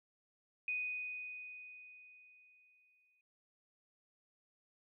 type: tone with exponential decay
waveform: sine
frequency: 2489 Hz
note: D#7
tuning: in tune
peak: -34 dBFS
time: 0.68-3.21 s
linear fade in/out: 2 ms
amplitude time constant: 550 ms
effects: none